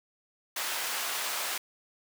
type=high-pass noise; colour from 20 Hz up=pink; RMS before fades=-33 dBFS; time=0.56-1.58 s; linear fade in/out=5 ms; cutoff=940 Hz; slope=12 dB/octave; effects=none